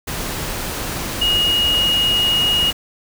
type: tone in noise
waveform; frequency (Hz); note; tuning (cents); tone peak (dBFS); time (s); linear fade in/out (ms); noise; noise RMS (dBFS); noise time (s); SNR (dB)
sine; 2875; F7; +50; -14; 1.21-2.71; 10; pink; -25; 0.07-2.73; +8
effects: none